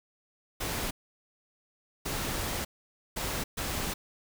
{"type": "noise bursts at uneven times", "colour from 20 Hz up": "pink", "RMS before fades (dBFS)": -33, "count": 4, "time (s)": [[0.6, 0.91], [2.05, 2.65], [3.16, 3.44], [3.57, 3.94]], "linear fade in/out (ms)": 10, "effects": []}